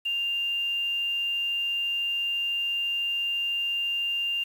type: tone with quantisation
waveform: sine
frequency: 2794 Hz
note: F7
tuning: in tune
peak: -25 dBFS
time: 0.05-4.44 s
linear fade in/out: 10 ms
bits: 8
effects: none